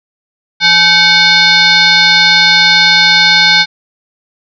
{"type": "tone with frequency modulation", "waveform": "sine", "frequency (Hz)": 2907, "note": "F#7", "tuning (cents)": -31, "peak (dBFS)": -4, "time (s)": [0.6, 3.66], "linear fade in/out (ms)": 50, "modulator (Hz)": 684, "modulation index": 2.6, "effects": []}